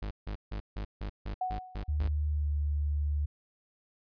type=tone bursts; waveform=40% pulse; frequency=51.2 Hz; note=G#1; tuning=24 cents flat; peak=-33 dBFS; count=9; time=0.02-2.083 s; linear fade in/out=5 ms; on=87 ms; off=160 ms
type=tone with exponential decay; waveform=sine; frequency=740 Hz; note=F#5; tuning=in tune; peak=-27 dBFS; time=1.41-1.97 s; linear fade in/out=5 ms; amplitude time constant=120 ms
type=tone with pitch glide; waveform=sine; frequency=74.7 to 73.37 Hz; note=D2 to D2; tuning=+30 to -1 cents; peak=-27 dBFS; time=1.88-3.26 s; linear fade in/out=10 ms; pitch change=-31 cents; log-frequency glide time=2.33-2.48 s
effects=resampled to 11025 Hz